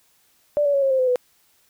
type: tone with pitch steps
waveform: sine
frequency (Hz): 587.3 / 571.2 / 555.6 / 540.4 / 525.6 / 511.3 / 497.3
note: D5 / D5 / C#5 / C#5 / C5 / C5 / B4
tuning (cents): 0 / -48 / +4 / -44 / +8 / -40 / +12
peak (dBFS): -16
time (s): 0.57-1.158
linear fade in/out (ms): 0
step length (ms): 84
effects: white hiss -61 dBFS RMS until 1.69 s